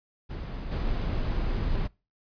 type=noise with level steps; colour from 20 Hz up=brown; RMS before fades=-34 / -28 dBFS; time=0.29-1.88 s; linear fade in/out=20 ms; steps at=0.71 s; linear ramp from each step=10 ms; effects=noise-tail reverb RT60 0.3 s tail -24 dB re dry + resampled to 11025 Hz